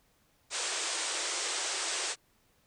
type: band-pass noise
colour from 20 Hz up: white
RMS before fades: -34 dBFS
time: 0.5-2.16 s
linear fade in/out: 50 ms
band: 320 to 8900 Hz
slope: 96 dB/octave
effects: pink hiss -69 dBFS RMS until 2.66 s